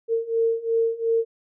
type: beating tone pair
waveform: sine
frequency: 454.8 / 457.6 Hz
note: A#4 / A#4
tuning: -43 / -32 cents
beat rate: 2.8 Hz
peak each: -24 / -22 dBFS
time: 0.08-1.25 s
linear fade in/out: 50 ms
effects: none